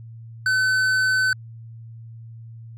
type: tone with tanh clipping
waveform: triangle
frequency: 1518 Hz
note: F#6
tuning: 44 cents sharp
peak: -19 dBFS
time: 0.46-1.33 s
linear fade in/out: 2 ms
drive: 15 dB
effects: added 114 Hz sine -37 dBFS peak until 2.77 s